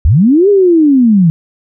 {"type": "linear two-way sweep", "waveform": "sine", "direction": "up then down", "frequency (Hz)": [57.3, 415.3, 156.3], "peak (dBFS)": -4, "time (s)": [0.05, 1.3], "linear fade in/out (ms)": 0, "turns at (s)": 0.49, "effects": []}